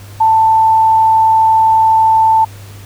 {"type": "tone", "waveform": "sine", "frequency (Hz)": 886, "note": "A5", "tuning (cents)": 12, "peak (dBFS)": -6, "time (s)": [0.2, 2.45], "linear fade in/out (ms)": 10, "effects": ["added 100 Hz sine -31 dBFS peak until 2.85 s", "pink hiss -39 dBFS RMS until 2.85 s"]}